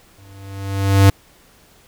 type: tone with exponential growth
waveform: square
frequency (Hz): 98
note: G2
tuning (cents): 0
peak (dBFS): -6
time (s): 0.18-1.1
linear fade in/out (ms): 5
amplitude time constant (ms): 200
effects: pink hiss -51 dBFS RMS until 1.87 s